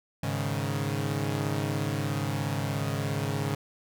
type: chord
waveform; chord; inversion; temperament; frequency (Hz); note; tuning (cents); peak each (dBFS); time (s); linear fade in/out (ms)
sawtooth; Ab suspended fourth; none; equal; 103.83 / 138.59 / 155.56; Ab2 / Db3 / Eb3; 0 / 0 / 0; -28 / -27 / -30; 0.23-3.55; 5
effects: none